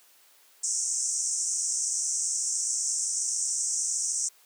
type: band-pass noise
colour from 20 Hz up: white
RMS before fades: -29 dBFS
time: 0.63-4.29 s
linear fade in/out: 10 ms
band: 5600 to 8700 Hz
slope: 96 dB/octave
effects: white hiss -59 dBFS RMS until 4.45 s + high-pass 400 Hz 12 dB/octave